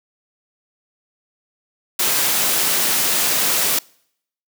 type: noise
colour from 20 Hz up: white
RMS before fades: -18 dBFS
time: 1.99-3.79 s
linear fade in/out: 5 ms
effects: noise-tail reverb RT60 0.7 s tail -26 dB re dry + high-pass 150 Hz 12 dB/octave